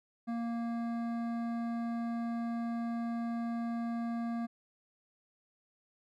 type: tone with hard clipping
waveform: triangle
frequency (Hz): 233.1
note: A#3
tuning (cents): 0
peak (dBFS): -35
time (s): 0.27-4.47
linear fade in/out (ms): 20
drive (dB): 16
effects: none